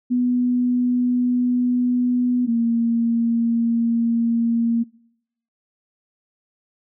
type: tone pair in turn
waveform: sine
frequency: 246.9 / 232 Hz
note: B3 / A#3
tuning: 0 / -8 cents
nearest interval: minor second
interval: 108 cents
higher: first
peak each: -16 dBFS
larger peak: neither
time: 0.1-2.47 / 2.47-4.84 s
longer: neither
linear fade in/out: 20 ms
effects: noise-tail reverb RT60 0.8 s tail -25 dB re dry